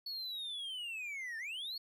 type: linear two-way sweep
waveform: triangle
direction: down then up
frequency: 4435 to 1760 to 4435 Hz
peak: -38 dBFS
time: 0.06-1.78 s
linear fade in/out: 5 ms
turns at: 1.38 s
effects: none